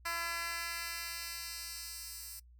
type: tone with high-pass filter sweep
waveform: 10% pulse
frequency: 337.6 Hz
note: E4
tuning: 41 cents sharp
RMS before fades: -41 dBFS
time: 0.05-2.4 s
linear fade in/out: 10 ms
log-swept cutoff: 1200 to 7900 Hz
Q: 0.81
effects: noise-tail reverb RT60 0.1 s tail -23 dB re dry + added 60 Hz sine -56 dBFS peak until 2.59 s